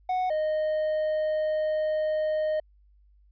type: tone pair in turn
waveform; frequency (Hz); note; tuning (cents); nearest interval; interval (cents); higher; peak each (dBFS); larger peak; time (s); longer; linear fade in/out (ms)
triangle; 738 / 618.3; F#5 / D#5; -5 / -11; minor third; 306; first; -22; neither; 0.09-0.3 / 0.3-2.6; second; 5
effects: added 50 Hz sine -56 dBFS peak until 3.31 s + resampled to 11025 Hz